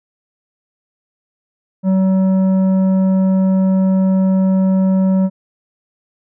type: tone with tanh clipping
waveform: sine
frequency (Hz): 189.5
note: F#3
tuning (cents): +42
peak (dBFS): -12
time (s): 1.83-5.3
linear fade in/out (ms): 50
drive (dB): 9
effects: none